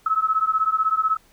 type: beating tone pair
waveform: sine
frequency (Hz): 1287 / 1303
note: E6 / E6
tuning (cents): -42 / -20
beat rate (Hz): 16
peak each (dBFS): -21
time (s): 0.06-1.17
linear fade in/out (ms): 5
effects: pink hiss -57 dBFS RMS until 1.32 s